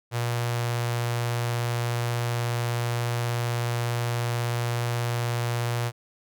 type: tone with notch filter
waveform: sawtooth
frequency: 118.9 Hz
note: A#2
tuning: 35 cents sharp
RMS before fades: -27 dBFS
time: 0.11-5.92 s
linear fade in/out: 50 ms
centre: 260 Hz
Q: 0.99
effects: none